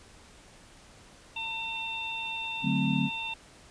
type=harmonic tone; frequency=902 Hz; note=A5; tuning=43 cents sharp; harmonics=1 / 3 / 4; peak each=-39 / -34 / -39 dBFS; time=1.36-3.34 s; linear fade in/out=5 ms
type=chord; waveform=sine; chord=D dominant seventh; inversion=none; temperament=equal with one note detuned; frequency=146.83 / 185 / 220 / 260.9 Hz; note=D3 / F#3 / A3 / C4; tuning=0 / 0 / 0 / -5 cents; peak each=-30 dBFS; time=2.62-3.1 s; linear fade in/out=50 ms
effects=pink hiss -54 dBFS RMS until 3.7 s + resampled to 22050 Hz